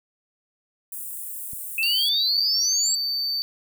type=high-pass noise; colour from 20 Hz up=white; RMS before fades=-34 dBFS; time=0.92-2.09 s; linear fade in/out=2 ms; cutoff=8200 Hz; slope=48 dB/octave
type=click; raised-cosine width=5 ms; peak=-31 dBFS; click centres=1.533 s
type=exponential sweep; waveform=sine; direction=up; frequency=2564 to 7800 Hz; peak=-21 dBFS; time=1.78-2.95 s; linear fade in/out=2 ms
type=tone; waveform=triangle; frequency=4569 Hz; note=D8; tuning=48 cents flat; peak=-22 dBFS; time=1.83-3.42 s; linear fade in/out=0 ms
effects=none